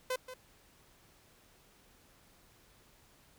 sawtooth tone with echo, 510 Hz, C5, 44 cents flat, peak -28 dBFS, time 0.1-0.16 s, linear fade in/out 5 ms, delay 180 ms, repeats 1, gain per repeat -12 dB, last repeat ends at 0.34 s, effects pink hiss -64 dBFS RMS until 3.38 s

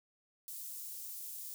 white high-pass noise, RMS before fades -45 dBFS, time 0.48-1.54 s, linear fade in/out 0 ms, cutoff 8000 Hz, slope 12 dB/octave, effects none

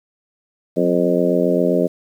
harmonic tone with a mistuned harmonic, 87.6 Hz, F2, 6 cents sharp, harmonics 2 / 3 / 4 / 5 / 6 / 7, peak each -21 / -21 / -21 / -21 / -21 / -21 dBFS, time 0.76-1.88 s, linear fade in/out 20 ms, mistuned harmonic 2, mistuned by +45 cents, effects 8-bit

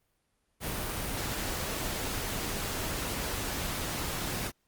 pink noise, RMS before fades -34 dBFS, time 0.6-4.52 s, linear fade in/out 50 ms, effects pink hiss -75 dBFS RMS until 4.67 s + Opus 32 kbps

